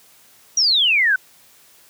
sine exponential sweep, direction down, 5870 to 1480 Hz, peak -13 dBFS, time 0.57-1.16 s, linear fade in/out 5 ms, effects white hiss -51 dBFS RMS until 1.89 s + high-pass 80 Hz 12 dB/octave

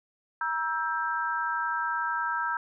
sine chord, E diminished, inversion second, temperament just, 949.3 / 1318.5 / 1582.2 Hz, Bb5 / E6 / G6, +31 / 0 / +16 cents, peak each -31 dBFS, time 0.41-2.57 s, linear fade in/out 2 ms, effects none

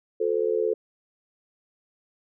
sine tone with amplitude modulation, 440 Hz, A4, in tune, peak -17 dBFS, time 0.2-0.74 s, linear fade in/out 10 ms, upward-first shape sine, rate 78 Hz, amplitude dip 100%, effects none

